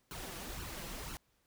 pink noise with flanger, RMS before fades -44 dBFS, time 0.11-1.17 s, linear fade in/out 0 ms, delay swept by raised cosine 0.7 to 6 ms, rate 2 Hz, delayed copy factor +0.75, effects pink hiss -75 dBFS RMS until 1.46 s

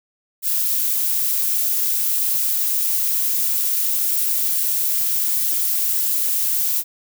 violet noise with amplitude modulation, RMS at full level -18 dBFS, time 0.42-6.84 s, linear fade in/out 50 ms, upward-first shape sine, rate 283 Hz, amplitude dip 40%, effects none

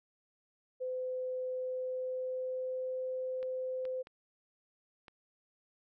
sine tone with pitch glide, 510 to 514.1 Hz, C5 to C5, -44 to -31 cents, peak -34 dBFS, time 0.8-4.03 s, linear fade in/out 20 ms, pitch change +13 cents, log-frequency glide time 1.49-3.03 s
clicks, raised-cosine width 0.3 ms, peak -35 dBFS, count 4, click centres 3.429 / 3.853 / 4.071 / 5.082 s
effects none

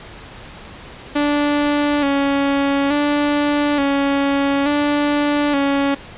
sawtooth tone with vibrato, 285.3 Hz, C#4, 50 cents sharp, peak -11 dBFS, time 1.15-5.95 s, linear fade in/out 10 ms, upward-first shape square, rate 0.57 Hz, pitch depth 39 cents each way, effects pink hiss -37 dBFS RMS until 6.17 s + resampled to 8000 Hz

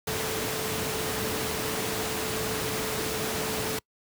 sine tone in noise, 437.8 Hz, A4, 9 cents flat, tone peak -34 dBFS, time 0.07-3.79 s, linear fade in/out 5 ms, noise pink, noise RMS -30 dBFS, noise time 0.07-3.79 s, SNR -7 dB, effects noise-tail reverb RT60 0.1 s tail -26 dB re dry + high-pass 100 Hz 12 dB/octave

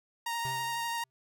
sawtooth tone with vibrato, 932.3 Hz, A#5, in tune, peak -28 dBFS, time 0.26-1.04 s, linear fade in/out 5 ms, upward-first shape sine, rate 12 Hz, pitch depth 13 cents each way
square tone with exponential decay, 130.81 Hz, C3, in tune, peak -38 dBFS, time 0.45-1.1 s, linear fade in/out 0 ms, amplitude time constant 140 ms
effects none

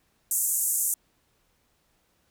pink band-pass noise, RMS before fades -26 dBFS, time 0.31-0.94 s, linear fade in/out 2 ms, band 7100 to 14000 Hz, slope 48 dB/octave, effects pink hiss -69 dBFS RMS until 2.3 s

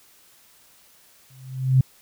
sine tone with exponential growth, 130.81 Hz, C3, in tune, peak -10 dBFS, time 1.3-1.81 s, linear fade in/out 5 ms, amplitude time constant 110 ms, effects white hiss -55 dBFS RMS until 2.01 s

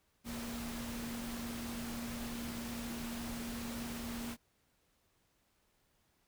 sine tone in noise, 235.2 Hz, A#3, 16 cents sharp, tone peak -41 dBFS, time 0.24-4.37 s, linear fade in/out 50 ms, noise pink, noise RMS -45 dBFS, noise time 0.24-4.37 s, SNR +1 dB, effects pink hiss -75 dBFS RMS until 6.27 s

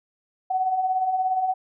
sine beating tone pair, 734 / 751 Hz, F#5 / F#5, -14 / +26 cents, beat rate 17 Hz, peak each -30 / -21 dBFS, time 0.5-1.54 s, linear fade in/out 10 ms, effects none

